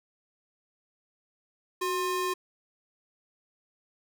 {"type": "ring-modulated tone", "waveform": "square", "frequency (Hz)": 714, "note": "F5", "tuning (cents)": 38, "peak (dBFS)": -25, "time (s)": [1.81, 2.34], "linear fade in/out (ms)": 10, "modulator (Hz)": 344, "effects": []}